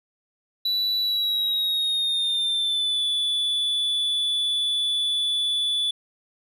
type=tone with pitch glide; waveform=triangle; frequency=3951 to 3459 Hz; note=B7 to A7; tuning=0 to -30 cents; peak=-20 dBFS; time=0.65-5.91 s; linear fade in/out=5 ms; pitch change=-230 cents; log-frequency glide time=1-3.04 s; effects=none